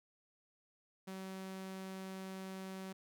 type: tone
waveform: sawtooth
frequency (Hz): 190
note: F#3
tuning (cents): +46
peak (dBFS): -40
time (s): 1.07-2.93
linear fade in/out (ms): 10
effects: none